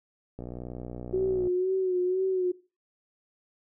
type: click train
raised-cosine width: 2 ms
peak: -25 dBFS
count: 67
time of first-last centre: 0.39-1.472 s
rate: 61 Hz
type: tone with vibrato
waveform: sine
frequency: 370 Hz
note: F#4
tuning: in tune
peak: -23 dBFS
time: 1.13-2.52 s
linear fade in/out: 10 ms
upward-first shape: sine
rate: 2 Hz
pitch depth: 49 cents each way
effects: noise-tail reverb RT60 0.3 s tail -18 dB re dry